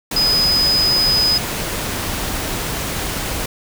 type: tone in noise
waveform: sine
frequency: 5010 Hz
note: D#8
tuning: 11 cents sharp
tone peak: -13 dBFS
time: 0.16-1.38 s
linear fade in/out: 5 ms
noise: pink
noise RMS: -23 dBFS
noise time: 0.11-3.46 s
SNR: +7 dB
effects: none